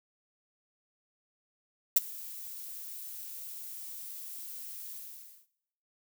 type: noise with ADSR envelope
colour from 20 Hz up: violet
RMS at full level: -19 dBFS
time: 1.96-5.47 s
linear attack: 7 ms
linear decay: 23 ms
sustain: -24 dB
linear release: 550 ms
effects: noise-tail reverb RT60 0.8 s tail -19 dB re dry